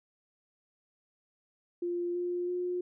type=tone with pitch steps; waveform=sine; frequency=349.2 / 353.5 / 357.8 Hz; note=F4 / F4 / F4; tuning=0 / +21 / +42 cents; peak=-30 dBFS; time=1.82-2.81 s; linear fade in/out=5 ms; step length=330 ms; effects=none